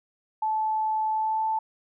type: tone with pitch glide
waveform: sine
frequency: 870 to 879.6 Hz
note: A5 to A5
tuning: -20 to -1 cents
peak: -23 dBFS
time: 0.42-1.59 s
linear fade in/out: 5 ms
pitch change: +19 cents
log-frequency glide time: 1.1-1.47 s
effects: none